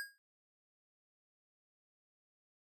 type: tone with exponential decay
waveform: square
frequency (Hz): 1632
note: G#6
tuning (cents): -31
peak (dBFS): -37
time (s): 0-0.18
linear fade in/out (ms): 0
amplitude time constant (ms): 38
effects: none